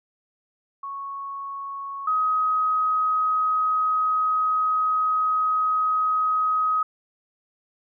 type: tone pair in turn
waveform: sine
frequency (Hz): 1106 / 1262.6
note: C#6 / D#6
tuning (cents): -4 / +25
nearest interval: major second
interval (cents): 229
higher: second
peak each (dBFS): -30 / -19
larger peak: second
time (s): 0.83-2.07 / 2.07-6.83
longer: second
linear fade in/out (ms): 5
effects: none